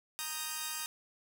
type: chord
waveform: 5% pulse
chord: Eb major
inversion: second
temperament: equal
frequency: 932.3 / 1244.5 / 1568 Hz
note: Bb5 / Eb6 / G6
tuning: 0 / 0 / 0 cents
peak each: -29 / -28 / -31 dBFS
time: 0.19-0.86 s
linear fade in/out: 0 ms
effects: 9-bit